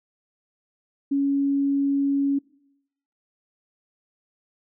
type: tone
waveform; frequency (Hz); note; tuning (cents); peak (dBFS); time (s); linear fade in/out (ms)
sine; 278.8; C#4; +10; -19; 1.11-2.39; 10
effects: noise-tail reverb RT60 0.8 s tail -23 dB re dry